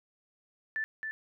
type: tone with echo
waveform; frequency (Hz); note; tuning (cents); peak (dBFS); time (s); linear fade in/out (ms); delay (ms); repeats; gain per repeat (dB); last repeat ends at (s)
sine; 1760; A6; 0; -30; 0.76-0.84; 0; 270; 1; -4; 1.11
effects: none